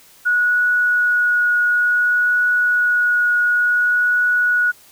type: tone with vibrato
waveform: sine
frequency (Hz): 1459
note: F#6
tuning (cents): -25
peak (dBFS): -13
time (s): 0.25-4.72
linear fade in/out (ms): 20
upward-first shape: triangle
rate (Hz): 0.56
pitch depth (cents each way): 10
effects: white hiss -48 dBFS RMS until 4.91 s